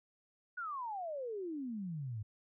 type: exponential sweep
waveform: sine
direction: down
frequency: 1496 to 100.6 Hz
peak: -38 dBFS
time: 0.57-2.23 s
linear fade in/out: 10 ms
effects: none